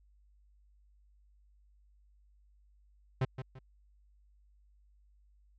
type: tone with echo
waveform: 45% pulse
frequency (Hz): 130.2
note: C3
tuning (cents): -8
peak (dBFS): -27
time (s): 3.21-3.25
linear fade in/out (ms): 5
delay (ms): 170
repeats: 2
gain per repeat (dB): -10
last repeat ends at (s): 3.59
effects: added 50 Hz sine -62 dBFS peak until 5.58 s + low-pass 3000 Hz 12 dB/octave